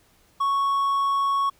triangle tone, 1108.7 Hz, C#6, in tune, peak -18 dBFS, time 0.4-1.5 s, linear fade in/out 10 ms, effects pink hiss -60 dBFS RMS until 1.59 s

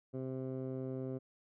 15% pulse tone with low-pass filter, 130.81 Hz, C3, in tune, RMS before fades -40 dBFS, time 0.13-1.19 s, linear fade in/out 20 ms, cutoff 520 Hz, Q 1.1, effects none

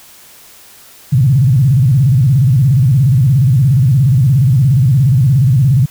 sine tone with vibrato, 130.81 Hz, C3, in tune, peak -6 dBFS, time 1.12-5.86 s, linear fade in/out 10 ms, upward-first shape square, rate 17 Hz, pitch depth 190 cents each way, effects white hiss -40 dBFS RMS until 5.9 s

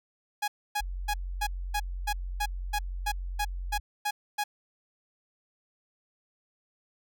sawtooth tone bursts, 830.6 Hz, G#5, in tune, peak -23 dBFS, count 13, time 0.42-4.44 s, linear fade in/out 10 ms, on 60 ms, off 270 ms
sine tone, 45.14 Hz, F#1, 42 cents flat, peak -32 dBFS, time 0.8-3.8 s, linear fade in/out 10 ms
effects none

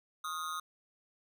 square tone with amplitude modulation, 1246 Hz, D#6, 2 cents sharp, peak -33 dBFS, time 0.24-0.6 s, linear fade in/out 5 ms, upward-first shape sine, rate 164 Hz, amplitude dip 85%, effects none

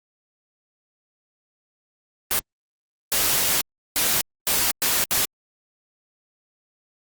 white noise bursts at uneven times, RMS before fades -21 dBFS, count 6, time 2.31-2.39 / 3.12-3.61 / 3.96-4.21 / 4.47-4.71 / 4.82-5.04 / 5.11-5.25 s, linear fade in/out 0 ms, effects Opus 32 kbps

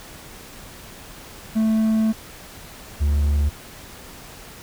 triangle tone pair in turn, 220 / 72.76 Hz, A3 / D2, 0 / -16 cents, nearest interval octave + perfect fifth, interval 1916 cents, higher first, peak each -14 dBFS, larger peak neither, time 1.55-2.13 / 3-3.5 s, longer first, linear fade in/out 20 ms, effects pink hiss -41 dBFS RMS until 4.62 s

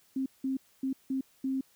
sine tone bursts at uneven times, 265.8 Hz, C4, 27 cents sharp, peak -28 dBFS, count 5, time 0.16-0.26 / 0.44-0.57 / 0.83-0.93 / 1.1-1.21 / 1.44-1.61 s, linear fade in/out 5 ms, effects white hiss -65 dBFS RMS until 1.75 s

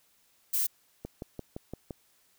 violet noise, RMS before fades -28 dBFS, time 0.53-0.67 s, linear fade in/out 10 ms
click train, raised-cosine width 2 ms, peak -24 dBFS, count 6, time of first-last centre 1.05-1.908 s, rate 5.83 Hz
effects white hiss -67 dBFS RMS until 2.38 s

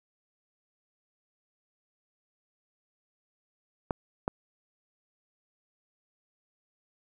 clicks, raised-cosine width 1 ms, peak -14 dBFS, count 2, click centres 3.908 / 4.279 s, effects 9-bit

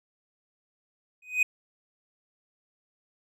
triangle tone with exponential growth, 2500 Hz, D#7, 8 cents sharp, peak -15 dBFS, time 1.22-1.43 s, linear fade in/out 5 ms, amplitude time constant 45 ms, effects none

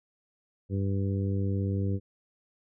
harmonic tone, 98 Hz, G2, in tune, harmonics 1 / 2 / 3 / 4 / 5, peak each -27 / -33 / -37 / -39 / -41 dBFS, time 0.69-2 s, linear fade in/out 50 ms, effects none

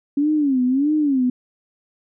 sine tone with vibrato, 277.1 Hz, C#4, 1 cent flat, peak -15 dBFS, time 0.17-1.3 s, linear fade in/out 5 ms, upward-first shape sine, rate 1.6 Hz, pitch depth 180 cents each way, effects none

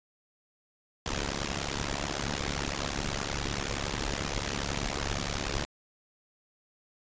pink noise with amplitude modulation, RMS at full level -28 dBFS, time 1.06-5.65 s, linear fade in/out 0 ms, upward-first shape sine, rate 70.6 Hz, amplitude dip 100%, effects resampled to 16000 Hz

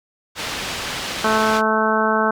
white low-pass noise, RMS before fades -27 dBFS, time 0.35-1.62 s, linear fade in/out 50 ms, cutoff 4100 Hz, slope 12 dB/octave
harmonic tone, 218.5 Hz, A3, 12 cents flat, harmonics 1 / 2 / 3 / 4 / 5 / 6 / 7, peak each -23 / -23 / -23 / -23 / -23 / -23 / -23 dBFS, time 1.24-2.31 s, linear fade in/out 5 ms
effects none

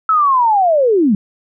sine linear sweep, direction down, 1318.5 to 185 Hz, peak -9 dBFS, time 0.09-1.15 s, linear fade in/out 2 ms, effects none

